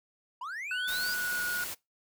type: linear sweep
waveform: triangle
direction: up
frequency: 917 to 4978 Hz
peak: -34 dBFS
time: 0.41-1.14 s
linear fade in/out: 5 ms
type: tone with pitch glide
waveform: triangle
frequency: 1489 to 1450.8 Hz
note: F#6 to F#6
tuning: +11 to -34 cents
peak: -29 dBFS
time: 0.71-1.64 s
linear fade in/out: 2 ms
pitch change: -45 cents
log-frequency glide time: 0.87-1.48 s
type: noise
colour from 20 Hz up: white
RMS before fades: -38 dBFS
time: 0.87-1.75 s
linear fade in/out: 20 ms
effects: noise-tail reverb RT60 0.2 s tail -22 dB re dry